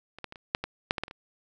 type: clicks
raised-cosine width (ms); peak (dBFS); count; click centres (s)
0.3; -27 / -19 / -26 / -29 / -7 / -16 / -7 / -14 / -14 / -27 / -26; 11; 0.186 / 0.243 / 0.324 / 0.358 / 0.549 / 0.64 / 0.909 / 0.982 / 1.036 / 1.081 / 1.111
effects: none